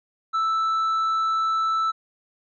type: tone with tanh clipping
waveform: sine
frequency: 1318.5 Hz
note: E6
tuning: in tune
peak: -21 dBFS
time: 0.33-1.92 s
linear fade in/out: 20 ms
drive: 4 dB
effects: none